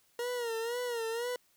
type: tone with vibrato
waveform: 40% pulse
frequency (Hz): 471.2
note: A#4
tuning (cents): +19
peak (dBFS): -32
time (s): 0.19-1.36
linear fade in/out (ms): 2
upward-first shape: sine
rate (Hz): 2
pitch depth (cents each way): 85
effects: white hiss -69 dBFS RMS until 1.56 s